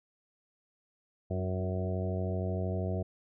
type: harmonic tone with a mistuned harmonic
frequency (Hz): 92.9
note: F#2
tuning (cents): +7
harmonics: 1 / 2 / 3 / 4 / 5 / 6 / 7 / 8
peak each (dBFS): -32 / -37 / -46 / -40 / -42 / -44 / -40 / -50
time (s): 1.3-3.03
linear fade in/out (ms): 10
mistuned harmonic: 4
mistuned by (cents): -21
effects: none